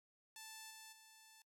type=tone with level steps; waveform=5% pulse; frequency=880 Hz; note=A5; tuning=in tune; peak=-40 / -43 / -50 dBFS; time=0.36-1.42 s; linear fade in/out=2 ms; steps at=0.7 / 0.92 s; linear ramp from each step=10 ms; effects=noise-tail reverb RT60 0.1 s tail -22 dB re dry